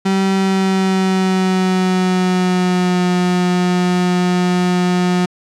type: tone with pitch glide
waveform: 35% pulse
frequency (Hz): 192.6 to 179.7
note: G3 to F3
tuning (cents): -30 to +50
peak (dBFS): -11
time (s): 0.05-5.26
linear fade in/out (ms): 10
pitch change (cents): -120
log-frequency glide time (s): 0.33-3.07
effects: low-pass 7000 Hz 12 dB/octave